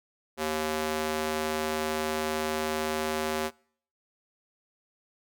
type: tone with high-pass filter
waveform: square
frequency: 77.78 Hz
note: D#2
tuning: in tune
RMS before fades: -30 dBFS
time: 0.37-3.51 s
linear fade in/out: 50 ms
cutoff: 380 Hz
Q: 0.97
effects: noise-tail reverb RT60 0.6 s tail -26 dB re dry